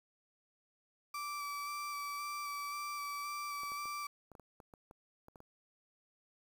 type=tone with vibrato; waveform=35% pulse; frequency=1162 Hz; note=D6; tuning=19 cents flat; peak=-37 dBFS; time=1.14-4.07 s; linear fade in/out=5 ms; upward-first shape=square; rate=1.9 Hz; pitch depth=12 cents each way
type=clicks; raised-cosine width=1 ms; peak=-40 dBFS; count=12; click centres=3.634 / 3.719 / 3.856 / 4.317 / 4.352 / 4.397 / 4.602 / 4.738 / 4.911 / 5.284 / 5.358 / 5.404 s
effects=10-bit